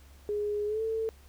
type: tone with pitch glide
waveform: sine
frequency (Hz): 415.5 to 445.3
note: G#4 to A4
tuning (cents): +1 to +21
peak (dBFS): -28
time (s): 0.29-1.09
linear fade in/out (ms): 0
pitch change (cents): +120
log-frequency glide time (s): 0.66-0.82
effects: added 69 Hz sine -52 dBFS peak until 1.28 s + pink hiss -60 dBFS RMS until 1.28 s